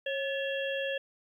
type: harmonic tone with a mistuned harmonic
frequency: 546 Hz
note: C#5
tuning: 26 cents flat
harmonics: 1 / 3 / 5 / 6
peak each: -32 / -37 / -39 / -40 dBFS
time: 0.06-0.98 s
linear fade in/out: 5 ms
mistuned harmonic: 3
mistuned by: +85 cents
effects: 11-bit